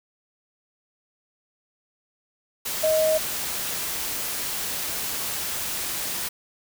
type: tone in noise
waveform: sine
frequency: 629 Hz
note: D#5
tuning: 19 cents sharp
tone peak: -18 dBFS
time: 2.83-3.18 s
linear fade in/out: 10 ms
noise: white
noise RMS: -29 dBFS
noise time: 2.65-6.29 s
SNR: +8 dB
effects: none